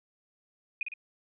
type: tone with echo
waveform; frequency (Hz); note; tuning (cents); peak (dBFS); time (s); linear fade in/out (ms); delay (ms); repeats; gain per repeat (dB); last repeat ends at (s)
sine; 2476; D#7; -9; -28; 0.81-0.83; 2; 54; 2; -5; 0.938
effects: none